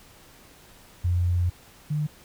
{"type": "tone pair in turn", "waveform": "sine", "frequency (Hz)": [88.3, 150.23], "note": ["F2", "D3"], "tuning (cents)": [20, 40], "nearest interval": "major sixth", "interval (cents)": 920, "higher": "second", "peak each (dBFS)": [-20, -23], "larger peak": "first", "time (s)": [[1.04, 1.5], [1.9, 2.07]], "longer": "first", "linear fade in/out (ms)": 10, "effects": ["pink hiss -52 dBFS RMS until 2.24 s"]}